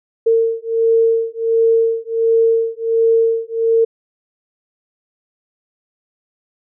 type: beating tone pair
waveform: sine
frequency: 454.3 / 455.7 Hz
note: A#4 / A#4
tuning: -45 / -39 cents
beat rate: 1.4 Hz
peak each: -15 dBFS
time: 0.26-3.85 s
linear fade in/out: 10 ms
effects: none